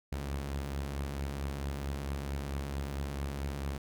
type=beating tone pair; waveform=sawtooth; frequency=69.3 / 73.8 Hz; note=C#2 / D2; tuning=0 / +9 cents; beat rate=4.5 Hz; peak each=-31 / -39 dBFS; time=0.12-3.78 s; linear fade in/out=5 ms; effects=none